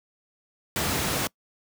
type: noise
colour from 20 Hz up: pink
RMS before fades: -26 dBFS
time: 0.76-1.27 s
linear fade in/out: 0 ms
effects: noise-tail reverb RT60 0.1 s tail -25 dB re dry + high-pass 80 Hz 12 dB/octave